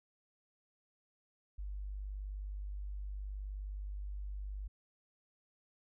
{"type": "tone", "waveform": "sine", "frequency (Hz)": 49.61, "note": "G1", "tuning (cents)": 21, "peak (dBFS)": -39, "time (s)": [1.58, 4.68], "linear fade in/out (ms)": 10, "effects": []}